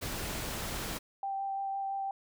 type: noise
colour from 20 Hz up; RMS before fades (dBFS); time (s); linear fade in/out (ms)
pink; -37; 0.01-0.99; 20
type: tone with vibrato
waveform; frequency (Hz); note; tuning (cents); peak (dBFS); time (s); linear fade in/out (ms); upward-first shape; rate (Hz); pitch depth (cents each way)
sine; 784; G5; 0; -32; 1.23-2.11; 2; sine; 5.9; 10
effects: none